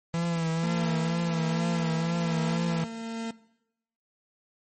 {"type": "tone with vibrato", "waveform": "45% pulse", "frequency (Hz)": 166.4, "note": "E3", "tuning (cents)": 17, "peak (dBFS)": -26, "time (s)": [0.14, 2.84], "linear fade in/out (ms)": 0, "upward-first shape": "triangle", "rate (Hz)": 2.1, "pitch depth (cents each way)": 50}
{"type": "tone with tremolo", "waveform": "40% pulse", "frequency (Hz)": 227.3, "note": "A#3", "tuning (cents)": -43, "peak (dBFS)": -28, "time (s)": [0.63, 3.31], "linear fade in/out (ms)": 5, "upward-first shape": "triangle", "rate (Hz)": 1.2, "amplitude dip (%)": 50}
{"type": "noise with exponential growth", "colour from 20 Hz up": "blue", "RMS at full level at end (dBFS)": -45, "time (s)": [0.98, 1.58], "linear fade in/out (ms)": 5, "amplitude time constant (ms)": 130}
{"effects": ["noise-tail reverb RT60 0.8 s tail -19 dB re dry", "MP3 32 kbps"]}